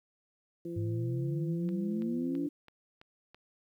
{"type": "harmonic tone", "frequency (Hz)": 170, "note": "F3", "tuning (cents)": -46, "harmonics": [1, 2, 3], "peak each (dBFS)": [-42, -37, -49], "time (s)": [0.65, 2.47], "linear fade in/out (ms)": 5}
{"type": "exponential sweep", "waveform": "sine", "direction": "up", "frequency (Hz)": [101.7, 298.1], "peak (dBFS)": -31, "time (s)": [0.76, 2.49], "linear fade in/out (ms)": 10}
{"type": "click train", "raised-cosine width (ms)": 0.3, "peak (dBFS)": -36, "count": 6, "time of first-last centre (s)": [1.69, 3.346], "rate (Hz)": 3.02}
{"effects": ["11-bit"]}